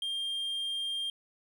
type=tone; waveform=triangle; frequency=3200 Hz; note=G7; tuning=35 cents sharp; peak=-30 dBFS; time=0.02-1.1 s; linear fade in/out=2 ms; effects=none